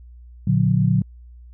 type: chord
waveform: sine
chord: Bb augmented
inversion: none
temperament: just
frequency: 116.54 / 145.68 / 182.1 Hz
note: Bb2 / D3 / F#3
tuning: 0 / -14 / -27 cents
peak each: -19 dBFS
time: 0.47-1.02 s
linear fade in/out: 5 ms
effects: added 60 Hz sine -40 dBFS peak until 1.53 s